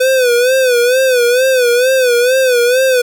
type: tone with vibrato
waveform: square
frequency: 502 Hz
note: B4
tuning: 28 cents sharp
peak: -9 dBFS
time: 0-3.02 s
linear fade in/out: 10 ms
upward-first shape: sine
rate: 2.2 Hz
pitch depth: 92 cents each way
effects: none